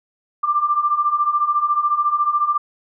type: beating tone pair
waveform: sine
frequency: 1174.7 / 1188.7 Hz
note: D6 / D6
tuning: 0 / +21 cents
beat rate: 14 Hz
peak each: -21 / -17 dBFS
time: 0.43-2.58 s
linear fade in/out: 10 ms
effects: none

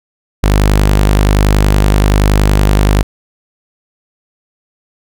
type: tone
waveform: sawtooth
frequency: 50.6 Hz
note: G#1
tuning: 44 cents flat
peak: -3 dBFS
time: 0.43-3.03 s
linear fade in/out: 10 ms
effects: none

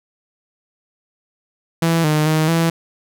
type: tone with pitch steps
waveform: sawtooth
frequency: 165.7 / 152.8 / 156.6 / 165.6 Hz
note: E3 / D#3 / D#3 / E3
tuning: +9 / -31 / +11 / +8 cents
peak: -10 dBFS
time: 1.82-2.7 s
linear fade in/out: 5 ms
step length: 220 ms
effects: none

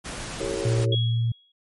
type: noise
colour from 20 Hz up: pink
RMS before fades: -34 dBFS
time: 0.04-0.86 s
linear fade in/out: 20 ms
type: chord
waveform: sine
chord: E diminished seventh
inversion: none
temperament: equal with one note detuned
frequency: 329.6 / 392 / 454.7 / 554.4 Hz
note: E4 / G4 / Bb4 / Db5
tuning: 0 / 0 / -43 / 0 cents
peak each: -33 / -30 / -32 / -32 dBFS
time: 0.4-0.95 s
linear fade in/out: 5 ms
type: tone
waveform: sine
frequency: 115.8 Hz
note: A#2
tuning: 11 cents flat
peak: -20 dBFS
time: 0.65-1.32 s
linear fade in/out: 5 ms
type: tone with exponential decay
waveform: sine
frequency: 3322 Hz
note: G#7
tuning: in tune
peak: -23 dBFS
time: 0.92-1.52 s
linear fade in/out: 5 ms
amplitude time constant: 130 ms
effects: MP3 48 kbps

